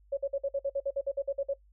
sine tone bursts, 554.4 Hz, C#5, in tune, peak -26 dBFS, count 14, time 0.12-1.538 s, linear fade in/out 10 ms, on 53 ms, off 52 ms, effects noise-tail reverb RT60 0.1 s tail -18 dB re dry + added 50 Hz sine -58 dBFS peak until 1.72 s

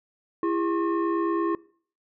sine tone with frequency modulation, 335 Hz, E4, 28 cents sharp, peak -21 dBFS, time 0.43-1.55 s, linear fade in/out 2 ms, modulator 739 Hz, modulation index 0.89, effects noise-tail reverb RT60 0.5 s tail -23 dB re dry + tanh soft clip ceiling -17 dBFS

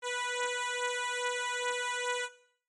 10% pulse beating tone pair, 490.6 / 493 Hz, B4 / B4, -12 / -3 cents, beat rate 2.4 Hz, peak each -26 dBFS, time 0.02-2.29 s, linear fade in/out 50 ms, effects noise-tail reverb RT60 0.6 s tail -17 dB re dry + MP3 48 kbps

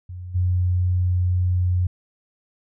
sine tone with level steps, 90.2 Hz, F#2, 44 cents flat, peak -31 / -17 dBFS, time 0.09-1.87 s, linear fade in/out 5 ms, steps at 0.34 s, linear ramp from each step 20 ms, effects none

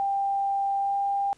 sine tone with pitch glide, 792 to 797.5 Hz, G5 to G5, +18 to +30 cents, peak -23 dBFS, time 0-1.33 s, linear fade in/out 0 ms, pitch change +12 cents, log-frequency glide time 0.78-0.96 s, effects pink hiss -60 dBFS RMS until 1.37 s + resampled to 24000 Hz

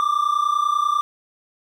triangle tone pair together, 1169.9 / 1200 Hz, D6 / D6, -7 / +37 cents, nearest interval unison, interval 44 cents, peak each -18 / -19 dBFS, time 0-1.01 s, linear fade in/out 0 ms, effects none

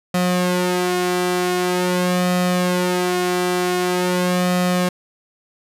sawtooth tone with flanger, 180 Hz, F#3, 47 cents flat, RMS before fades -19 dBFS, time 0.14-4.89 s, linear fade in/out 5 ms, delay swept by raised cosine 1.6 to 3 ms, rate 0.45 Hz, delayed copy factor +0.65, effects resampled to 32000 Hz

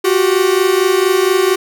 45% pulse tone pair together, 361.7 / 386 Hz, F#4 / G4, -39 / -27 cents, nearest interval minor second, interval 112 cents, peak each -14 / -13 dBFS, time 0.04-1.56 s, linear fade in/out 10 ms, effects none

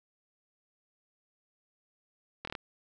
slowing click train, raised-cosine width 0.3 ms, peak -21 dBFS, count 5, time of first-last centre 2.45-2.552 s, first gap 24 ms, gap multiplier 1.04, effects none

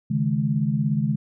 sine chord, C# suspended second, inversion none, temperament equal with one note detuned, 138.59 / 155.56 / 211.8 Hz, C#3 / D#3 / G#3, 0 / 0 / +34 cents, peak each -24 dBFS, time 0.1-1.16 s, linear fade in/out 10 ms, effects none

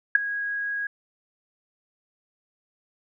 sine tone with ADSR envelope, 1649 Hz, G#6, 13 cents flat, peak -9 dBFS, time 0.15-0.87 s, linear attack 4 ms, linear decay 10 ms, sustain -17 dB, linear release 4 ms, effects none

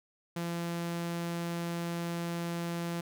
sawtooth tone, 170.5 Hz, F3, 41 cents flat, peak -29 dBFS, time 0.36-3.01 s, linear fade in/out 5 ms, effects none

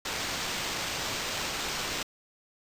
violet noise with sample-and-hold, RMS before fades -33 dBFS, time 0.05-2.03 s, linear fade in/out 5 ms, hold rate 11025 Hz, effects resampled to 32000 Hz

